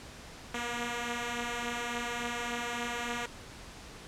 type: beating tone pair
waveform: 5% pulse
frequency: 236.2 / 239.7 Hz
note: A#3 / A#3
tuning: +23 / +48 cents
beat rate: 3.5 Hz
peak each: -28 / -23 dBFS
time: 0.54-3.26 s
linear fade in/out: 5 ms
effects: pink hiss -48 dBFS RMS until 4.07 s + low-pass 8000 Hz 12 dB/octave